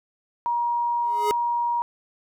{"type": "tone", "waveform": "sine", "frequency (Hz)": 950, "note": "A#5", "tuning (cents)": 33, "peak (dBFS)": -21, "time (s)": [0.46, 1.82], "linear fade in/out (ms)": 0}
{"type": "tone with exponential growth", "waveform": "square", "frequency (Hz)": 419.3, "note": "G#4", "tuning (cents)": 17, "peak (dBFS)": -20, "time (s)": [1.02, 1.31], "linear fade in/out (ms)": 0, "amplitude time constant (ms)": 62}
{"effects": []}